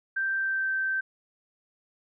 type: tone with pitch glide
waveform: sine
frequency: 1568 to 1554.5 Hz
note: G6 to G6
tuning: 0 to -15 cents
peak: -25 dBFS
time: 0.16-1.01 s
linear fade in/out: 10 ms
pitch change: -15 cents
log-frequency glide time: 0.38-0.68 s
effects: none